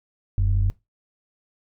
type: tone pair together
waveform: sine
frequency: 42.27 / 94.9 Hz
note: E1 / F#2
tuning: +44 / +44 cents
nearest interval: octave + major second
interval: 1400 cents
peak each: -19 dBFS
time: 0.38-0.7 s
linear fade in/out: 0 ms
effects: noise-tail reverb RT60 0.2 s tail -20 dB re dry + tanh soft clip ceiling -12 dBFS